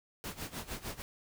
pink noise with tremolo, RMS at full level -39 dBFS, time 0.24-1.02 s, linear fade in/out 0 ms, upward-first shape sine, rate 6.6 Hz, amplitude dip 85%, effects none

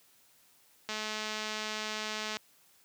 click train, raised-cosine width 0.2 ms, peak -19 dBFS, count 319, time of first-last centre 0.89-2.369 s, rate 215 Hz, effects white hiss -64 dBFS RMS until 2.84 s + high-pass 80 Hz 12 dB/octave

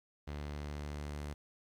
sawtooth tone with low-pass filter sweep, 73.42 Hz, D2, in tune, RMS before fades -42 dBFS, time 0.27-1.34 s, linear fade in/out 10 ms, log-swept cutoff 4500 to 11000 Hz, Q 0.83, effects 11-bit

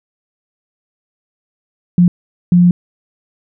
sine tone bursts at uneven times, 176.4 Hz, F3, 18 cents sharp, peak -5 dBFS, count 2, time 1.98-2.08 / 2.52-2.71 s, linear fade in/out 2 ms, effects none

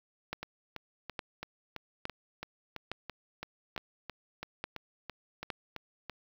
two click trains, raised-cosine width 0.3 ms, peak -23 / -19 dBFS, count 18 / 7, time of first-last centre 0.43-6.097 / 0.33-5.502 s, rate 3 / 1.16 Hz, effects 8-bit

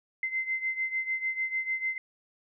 sine beating tone pair, 2068 / 2074.7 Hz, C7 / C7, -21 / -15 cents, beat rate 6.7 Hz, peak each -30 / -34 dBFS, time 0.23-1.98 s, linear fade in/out 2 ms, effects none

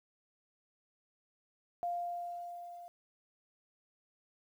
sine tone with level ramp, 698.5 Hz, F5, in tune, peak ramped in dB -32 to -47 dBFS, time 1.83-2.88 s, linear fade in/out 0 ms, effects 11-bit

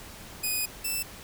5% pulse tone pair in turn, 2489 / 2650 Hz, D#7 / E7, 0 / +9 cents, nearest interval minor second, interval 109 cents, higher second, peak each -17 / -19 dBFS, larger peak first, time 0.43-0.66 / 0.84-1.03 s, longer first, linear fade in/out 10 ms, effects pink hiss -45 dBFS RMS until 1.23 s

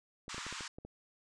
clicks, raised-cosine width 2 ms, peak -33 dBFS, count 8, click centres 0.281 / 0.345 / 0.381 / 0.466 / 0.526 / 0.608 / 0.785 / 0.85 s
pink band-pass noise, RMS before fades -44 dBFS, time 0.29-0.68 s, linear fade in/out 5 ms, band 950 to 8100 Hz, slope 48 dB/octave
effects none

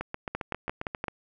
two click trains, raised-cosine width 0.5 ms, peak -17 / -15 dBFS, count 9 / 5, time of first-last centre 0.01-1.082 / 0.35-1.041 s, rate 7.46 / 5.79 Hz, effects none

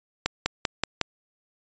accelerating click train, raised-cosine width 0.2 ms, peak -5 dBFS, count 5, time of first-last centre 0.26-1.013 s, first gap 200 ms, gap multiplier 0.96, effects resampled to 16000 Hz

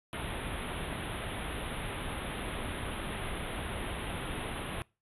pink band-stop noise, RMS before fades -37 dBFS, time 0.13-4.82 s, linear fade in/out 0 ms, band 3700 to 9800 Hz, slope 96 dB/octave, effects noise-tail reverb RT60 0.3 s tail -24 dB re dry + resampled to 24000 Hz

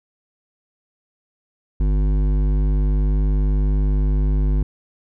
triangle tone with hard clipping, 50.1 Hz, G1, 38 cents sharp, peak -17 dBFS, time 1.8-4.63 s, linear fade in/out 5 ms, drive 16 dB, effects none

